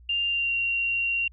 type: tone with pitch glide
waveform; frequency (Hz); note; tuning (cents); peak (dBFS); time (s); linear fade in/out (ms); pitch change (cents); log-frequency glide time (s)
sine; 2794 to 2757; F7 to F7; 0 to -23; -23; 0.09-1.28; 5; -23; 0.26-0.54
effects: added 60 Hz sine -48 dBFS peak until 1.32 s